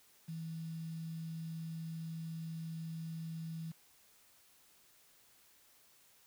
sine tone with quantisation, 162.9 Hz, E3, 20 cents flat, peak -40 dBFS, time 0.28-3.72 s, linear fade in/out 10 ms, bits 10, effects white hiss -66 dBFS RMS until 6.26 s

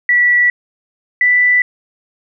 sine tone pair in turn, 1951 / 1979.4 Hz, B6 / B6, -22 / +3 cents, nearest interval unison, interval 25 cents, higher second, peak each -8 dBFS, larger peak neither, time 0.09-0.5 / 1.21-1.62 s, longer neither, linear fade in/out 2 ms, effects none

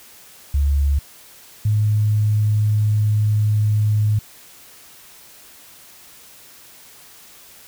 sine tone pair in turn, 70.8 / 106.08 Hz, C#2 / G#2, +37 / +37 cents, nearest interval perfect fifth, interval 700 cents, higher second, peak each -14 dBFS, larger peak neither, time 0.54-0.99 / 1.65-4.19 s, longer second, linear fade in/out 5 ms, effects white hiss -45 dBFS RMS until 7.67 s

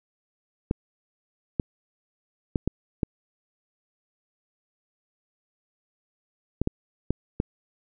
clicks, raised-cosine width 3 ms, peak -10 dBFS, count 9, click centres 0.711 / 1.598 / 2.558 / 2.676 / 3.032 / 6.616 / 6.674 / 7.106 / 7.401 s, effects none

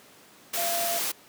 sine tone in noise, 685 Hz, F5, 34 cents flat, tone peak -29 dBFS, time 0.57-0.99 s, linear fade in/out 10 ms, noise white, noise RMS -29 dBFS, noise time 0.53-1.12 s, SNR -3 dB, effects pink hiss -53 dBFS RMS until 1.28 s + high-pass 200 Hz 12 dB/octave

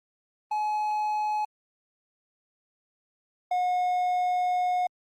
triangle tone pair in turn, 848 / 723.7 Hz, G#5 / F#5, +36 / -39 cents, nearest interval minor third, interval 275 cents, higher first, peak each -23 / -21 dBFS, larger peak second, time 0.51-1.45 / 3.51-4.87 s, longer second, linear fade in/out 5 ms, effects Opus 24 kbps

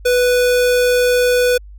square tone, 493.9 Hz, B4, in tune, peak -12 dBFS, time 0.05-1.58 s, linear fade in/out 10 ms, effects added 50 Hz sine -34 dBFS peak until 1.78 s

